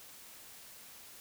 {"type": "silence", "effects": ["white hiss -53 dBFS RMS until 1.2 s"]}